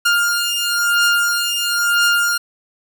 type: beating tone pair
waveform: sawtooth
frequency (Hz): 1407 / 1408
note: F6 / F6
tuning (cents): +12 / +14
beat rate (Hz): 1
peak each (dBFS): -14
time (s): 0.05-2.38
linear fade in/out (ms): 10
effects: none